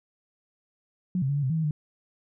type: tone with pitch steps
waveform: sine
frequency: 182 / 133.7 / 141.9 / 144.3 / 130 / 161.7 / 159.6 / 150.4 Hz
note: F#3 / C3 / C#3 / D3 / C3 / E3 / D#3 / D3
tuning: -28 / +38 / +41 / -30 / -11 / -33 / +44 / +42 cents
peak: -23 dBFS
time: 1.15-1.71 s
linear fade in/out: 2 ms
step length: 70 ms
effects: none